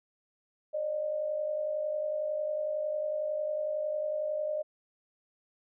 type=tone pair together; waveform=sine; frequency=558 / 609 Hz; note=C#5 / D#5; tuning=+11 / -37 cents; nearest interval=major second; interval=152 cents; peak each=-38 / -30 dBFS; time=0.73-4.63 s; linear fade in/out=20 ms; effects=none